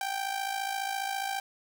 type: tone with amplitude modulation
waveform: sawtooth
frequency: 784 Hz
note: G5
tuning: in tune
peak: -24 dBFS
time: 0.01-1.4 s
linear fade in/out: 2 ms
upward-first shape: sine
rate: 54.7 Hz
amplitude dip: 65%
effects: none